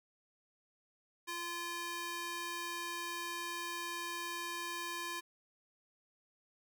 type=tone with high-pass filter; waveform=square; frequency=344.7 Hz; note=F4; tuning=23 cents flat; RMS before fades=-41 dBFS; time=1.27-5.21 s; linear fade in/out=20 ms; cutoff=1000 Hz; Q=0.75; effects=none